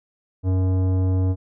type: tone with tanh clipping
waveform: triangle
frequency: 93.2 Hz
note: F#2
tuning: 13 cents sharp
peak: -19 dBFS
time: 0.43-1.36 s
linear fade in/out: 50 ms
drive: 18 dB
effects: none